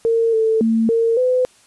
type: tone with pitch steps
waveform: sine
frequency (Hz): 457.1 / 443.7 / 225.4 / 457.6 / 506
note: A#4 / A4 / A3 / A#4 / B4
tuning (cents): -34 / +14 / +42 / -32 / +42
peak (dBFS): -13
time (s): 0.05-1.45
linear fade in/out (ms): 0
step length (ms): 280
effects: white hiss -52 dBFS RMS until 1.66 s + resampled to 24000 Hz